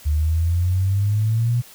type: exponential sweep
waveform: sine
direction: up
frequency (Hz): 73.42 to 122.6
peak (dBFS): -16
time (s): 0.05-1.62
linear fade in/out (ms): 20
effects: white hiss -45 dBFS RMS until 1.74 s